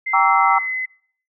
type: tone with pitch glide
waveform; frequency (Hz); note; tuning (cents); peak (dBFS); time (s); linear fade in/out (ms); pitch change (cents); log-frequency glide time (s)
sine; 2078 to 2034; C7 to C7; -12 to -50; -21; 0.06-0.86; 10; -38; 0.22-0.7
type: chord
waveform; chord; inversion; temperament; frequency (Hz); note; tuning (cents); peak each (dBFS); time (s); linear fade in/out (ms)
sine; E half-diminished seventh; first; equal with one note detuned; 784 / 932.3 / 1145.8 / 1318.5; G5 / Bb5 / D6 / E6; 0 / 0 / -43 / 0; -18; 0.13-0.59; 10
effects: noise-tail reverb RT60 0.6 s tail -24 dB re dry